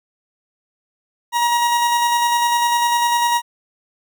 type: tone with tremolo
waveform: 40% pulse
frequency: 950 Hz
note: A#5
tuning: 33 cents sharp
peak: -13 dBFS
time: 1.32-3.42 s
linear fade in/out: 50 ms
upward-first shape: square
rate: 10 Hz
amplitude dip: 25%
effects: none